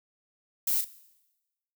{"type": "noise with echo", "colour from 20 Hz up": "violet", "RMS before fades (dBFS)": -27, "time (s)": [0.67, 0.81], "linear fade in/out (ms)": 5, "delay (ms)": 37, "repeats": 1, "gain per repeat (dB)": -7, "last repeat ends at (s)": 0.847, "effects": ["noise-tail reverb RT60 1.0 s tail -18 dB re dry"]}